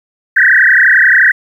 sine tone with frequency modulation, 1732 Hz, A6, 28 cents flat, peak -4 dBFS, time 0.36-1.32 s, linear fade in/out 10 ms, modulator 31.4 Hz, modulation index 7, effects 7-bit

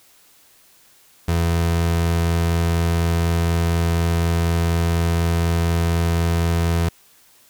30% pulse tone, 84.1 Hz, E2, 35 cents sharp, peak -14 dBFS, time 1.28-6.89 s, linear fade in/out 5 ms, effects white hiss -53 dBFS RMS until 7.49 s

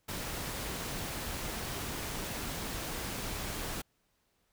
pink noise, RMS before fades -38 dBFS, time 0.08-3.82 s, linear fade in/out 10 ms, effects pink hiss -75 dBFS RMS until 4.52 s

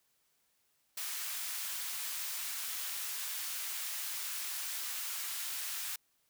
white high-pass noise, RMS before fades -39 dBFS, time 0.97-5.96 s, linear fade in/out 5 ms, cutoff 1200 Hz, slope 12 dB/octave, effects white hiss -75 dBFS RMS until 6.29 s

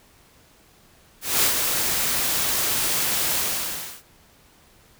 white noise with ADSR envelope, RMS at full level -18 dBFS, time 1.21-4.03 s, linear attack 220 ms, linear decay 100 ms, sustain -5 dB, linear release 660 ms, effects pink hiss -55 dBFS RMS until 4.99 s

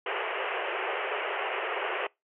pink band-pass noise, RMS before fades -32 dBFS, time 0.06-2.07 s, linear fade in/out 5 ms, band 370 to 3000 Hz, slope 96 dB/octave, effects noise-tail reverb RT60 0.2 s tail -24 dB re dry

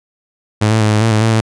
sawtooth tone with pitch steps, 106.8 / 110.8 / 107.2 / 106.5 / 113.1 / 107.8 / 112.1 / 111 Hz, G#2 / A2 / A2 / G#2 / A2 / A2 / A2 / A2, +49 / +13 / -45 / +44 / +48 / -35 / +33 / +16 cents, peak -6 dBFS, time 0.61-1.41 s, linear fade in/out 10 ms, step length 100 ms, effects resampled to 22050 Hz

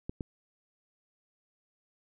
clicks, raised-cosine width 3 ms, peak -22 dBFS, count 2, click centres 0.095 / 0.208 s, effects none

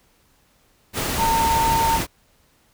sine tone in noise, 909 Hz, A#5, 44 cents flat, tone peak -17 dBFS, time 1.17-2 s, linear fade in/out 50 ms, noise pink, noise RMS -24 dBFS, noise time 0.93-2.07 s, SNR +4 dB, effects pink hiss -60 dBFS RMS until 2.73 s

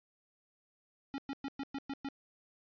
square tone bursts, 275.3 Hz, C#4, 12 cents flat, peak -37 dBFS, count 7, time 1.14-2.087 s, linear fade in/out 0 ms, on 41 ms, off 110 ms, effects resampled to 11025 Hz

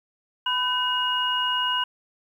sine tone cluster, 997 / 1521 / 2875 Hz, B5 / F#6 / F7, +16 / +47 / +50 cents, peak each -26 / -30 / -24 dBFS, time 0.46-1.84 s, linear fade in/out 5 ms, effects 9-bit

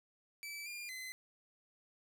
sawtooth tone with pitch steps, 2312 / 2406 / 2041 Hz, D7 / D7 / C7, -28 / +41 / -44 cents, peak -40 dBFS, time 0.43-1.12 s, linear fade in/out 0 ms, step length 230 ms, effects none

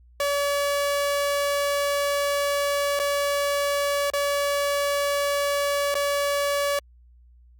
sawtooth tone with dropouts, 570 Hz, C#5, 48 cents sharp, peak -18 dBFS, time 0.2-6.79 s, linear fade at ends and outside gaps 2 ms, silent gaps 2.992-2.998 / 4.102-4.135 / 5.943-5.952 s, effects added 60 Hz sine -50 dBFS peak until 7.59 s + Opus 48 kbps

